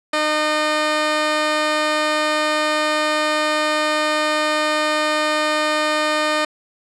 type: tone pair together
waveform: 10% pulse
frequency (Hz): 305 / 610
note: D#4 / D#5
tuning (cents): -34 / -34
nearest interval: octave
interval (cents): 1200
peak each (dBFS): -13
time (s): 0.13-6.45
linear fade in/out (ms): 5
effects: low-pass 7000 Hz 12 dB/octave